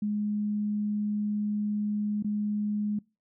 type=tone with dropouts; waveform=sine; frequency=208.7 Hz; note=G#3; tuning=9 cents sharp; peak=-26 dBFS; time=0.02-2.99 s; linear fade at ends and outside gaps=5 ms; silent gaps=2.226-2.244 s; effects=noise-tail reverb RT60 0.3 s tail -25 dB re dry